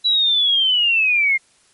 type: linear sweep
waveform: sine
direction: down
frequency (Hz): 3951 to 2100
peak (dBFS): -13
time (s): 0.04-1.38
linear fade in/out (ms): 20
effects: white hiss -56 dBFS RMS until 1.73 s + MP3 48 kbps